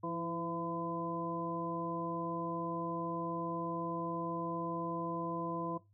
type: harmonic tone with a mistuned harmonic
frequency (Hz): 169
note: E3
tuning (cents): +43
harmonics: 1 / 2 / 3 / 4 / 6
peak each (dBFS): -42 / -40 / -44 / -46 / -40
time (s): 0.03-5.78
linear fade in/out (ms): 10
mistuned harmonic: 2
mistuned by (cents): -33
effects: noise-tail reverb RT60 0.2 s tail -17 dB re dry + added 101 Hz sine -64 dBFS peak until 5.93 s